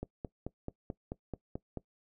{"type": "click train", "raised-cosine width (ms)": 2, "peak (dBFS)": -24, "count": 9, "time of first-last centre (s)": [0.03, 1.773], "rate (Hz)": 4.59, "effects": ["noise-tail reverb RT60 0.1 s tail -20 dB re dry"]}